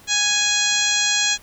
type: harmonic tone with a mistuned harmonic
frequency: 830.6 Hz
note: G#5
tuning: in tune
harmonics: 1 / 2 / 3 / 4 / 5 / 6 / 7 / 8 / 9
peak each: -33 / -25 / -25 / -23 / -24 / -33 / -27 / -24 / -27 dBFS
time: 0.07-1.38 s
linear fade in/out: 50 ms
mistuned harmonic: 1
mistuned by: -25 cents
effects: pink hiss -48 dBFS RMS until 1.42 s